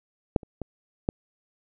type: clicks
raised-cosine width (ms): 2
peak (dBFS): -6 / -29 / -19 / -10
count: 4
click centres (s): 0.362 / 0.432 / 0.617 / 1.089
effects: none